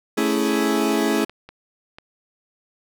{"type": "chord", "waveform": "40% pulse", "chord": "A major seventh", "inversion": "none", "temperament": "equal", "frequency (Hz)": [220, 277.2, 329.6, 415.3], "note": ["A3", "C#4", "E4", "G#4"], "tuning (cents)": [0, 0, 0, 0], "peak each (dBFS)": -23, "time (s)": [0.17, 1.25], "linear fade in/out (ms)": 10}
{"type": "clicks", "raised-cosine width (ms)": 0.3, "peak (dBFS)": -24, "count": 3, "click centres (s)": [1.296, 1.49, 1.985]}
{"effects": []}